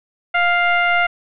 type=tone with frequency modulation; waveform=sine; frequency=1400 Hz; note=F6; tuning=4 cents sharp; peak=-13 dBFS; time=0.34-1.07 s; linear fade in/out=10 ms; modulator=699 Hz; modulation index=1.4; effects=none